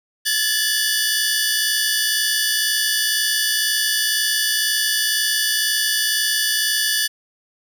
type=tone cluster; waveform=20% pulse; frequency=1700 / 1762 / 2956 / 4542 / 4737 Hz; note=G#6 / A6 / F#7 / C#8 / D8; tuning=+40 / +2 / -2 / +41 / +14 cents; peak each=-19 dBFS; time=0.25-7.08 s; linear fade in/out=20 ms; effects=none